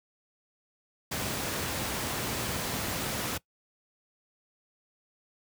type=noise; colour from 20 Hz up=pink; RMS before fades=-32 dBFS; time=1.11-3.38 s; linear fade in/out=10 ms; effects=noise-tail reverb RT60 0.1 s tail -21 dB re dry + high-pass 80 Hz 12 dB/octave